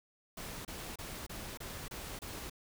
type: noise bursts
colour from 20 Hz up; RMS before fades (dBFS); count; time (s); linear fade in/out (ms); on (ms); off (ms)
pink; -44; 7; 0.37-2.498; 5; 280; 28
effects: none